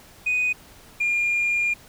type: tone pair in turn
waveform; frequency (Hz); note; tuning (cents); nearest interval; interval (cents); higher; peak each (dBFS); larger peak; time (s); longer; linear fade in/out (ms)
sine; 2489 / 2410; D#7 / D7; 0 / +44; minor second; 56; first; -18; neither; 0.26-0.53 / 1-1.74; second; 10
effects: tanh soft clip ceiling -17 dBFS + pink hiss -49 dBFS RMS until 1.88 s